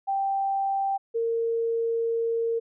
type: tone pair in turn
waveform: sine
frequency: 784 / 459.6 Hz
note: G5 / A#4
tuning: 0 / -25 cents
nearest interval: major sixth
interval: 925 cents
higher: first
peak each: -23 dBFS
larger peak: neither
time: 0.07-0.98 / 1.14-2.6 s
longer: second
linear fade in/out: 20 ms
effects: none